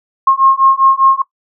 sine beating tone pair, 1072 / 1077 Hz, C6 / C6, +42 / +50 cents, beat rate 5 Hz, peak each -10 dBFS, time 0.27-1.22 s, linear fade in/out 5 ms, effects noise-tail reverb RT60 0.1 s tail -19 dB re dry

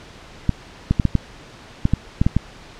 clicks, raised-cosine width 5 ms, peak -3 dBFS, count 10, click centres 0.493 / 0.91 / 0.998 / 1.053 / 1.153 / 1.854 / 1.936 / 2.215 / 2.265 / 2.366 s, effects pink hiss -42 dBFS RMS until 2.79 s + low-pass 5000 Hz 12 dB/octave

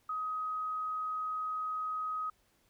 sine tone, 1260 Hz, D#6, 21 cents sharp, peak -33 dBFS, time 0.09-2.3 s, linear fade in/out 5 ms, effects pink hiss -71 dBFS RMS until 2.69 s

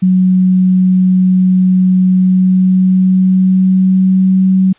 sine tone with pitch glide, 185 to 188.45 Hz, F#3 to F#3, 0 to +32 cents, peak -6 dBFS, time 0.02-4.73 s, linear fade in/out 10 ms, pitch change +32 cents, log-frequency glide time 2.06-4.46 s, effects white hiss -48 dBFS RMS until 4.78 s + resampled to 8000 Hz

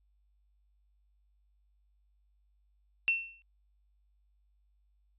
sine tone with exponential decay, 2700 Hz, E7, 41 cents sharp, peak -22 dBFS, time 3.08-3.42 s, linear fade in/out 0 ms, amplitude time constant 73 ms, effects added 50 Hz sine -67 dBFS peak until 5.18 s + resampled to 8000 Hz

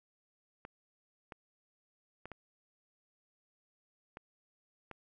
clicks, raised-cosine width 0.5 ms, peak -30 dBFS, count 6, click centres 0.651 / 1.322 / 2.256 / 2.317 / 4.171 / 4.913 s, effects none

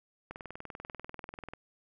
click train, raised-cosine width 0.5 ms, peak -27 dBFS, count 26, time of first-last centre 0.31-1.535 s, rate 20.4 Hz, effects none

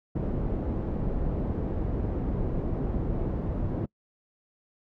pink low-pass noise, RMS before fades -29 dBFS, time 0.15-3.86 s, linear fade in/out 10 ms, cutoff 430 Hz, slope 12 dB/octave, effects noise-tail reverb RT60 0.1 s tail -25 dB re dry

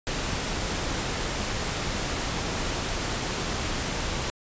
pink noise, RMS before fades -29 dBFS, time 0.07-4.3 s, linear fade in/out 0 ms, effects resampled to 16000 Hz

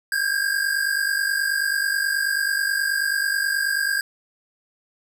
square tone pair together, 1585 / 1634.3 Hz, G6 / G#6, +19 / -28 cents, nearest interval minor second, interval 53 cents, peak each -24 dBFS, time 0.12-4.01 s, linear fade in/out 2 ms, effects none

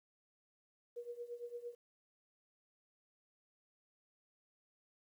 sine tone with tremolo, 478.6 Hz, A#4, 46 cents sharp, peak -40 dBFS, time 0.96-1.75 s, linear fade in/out 10 ms, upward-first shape triangle, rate 8.8 Hz, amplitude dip 90%, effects 12-bit

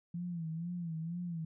sine tone with vibrato, 168.3 Hz, E3, 36 cents sharp, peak -36 dBFS, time 0.14-1.45 s, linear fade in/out 5 ms, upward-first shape sine, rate 2.1 Hz, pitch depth 92 cents each way, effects none

